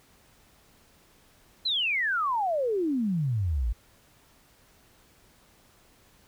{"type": "exponential sweep", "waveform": "sine", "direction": "down", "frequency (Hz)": [4186, 51], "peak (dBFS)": -24, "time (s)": [1.65, 3.73], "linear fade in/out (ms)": 10, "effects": ["pink hiss -60 dBFS RMS until 6.27 s"]}